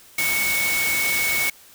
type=tone in noise; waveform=sine; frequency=2217 Hz; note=C#7; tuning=in tune; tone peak=-21 dBFS; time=0.18-1.5 s; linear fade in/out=5 ms; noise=white; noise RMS=-25 dBFS; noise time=0.18-1.5 s; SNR=+1 dB; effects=white hiss -49 dBFS RMS until 1.74 s